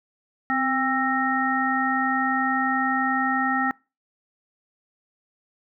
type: harmonic tone with a mistuned harmonic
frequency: 265.7 Hz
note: C4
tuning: 27 cents sharp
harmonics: 1 / 3 / 5 / 7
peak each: -26 / -26 / -26 / -26 dBFS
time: 0.5-3.71 s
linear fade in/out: 0 ms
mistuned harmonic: 1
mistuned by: -37 cents
effects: noise-tail reverb RT60 0.3 s tail -25 dB re dry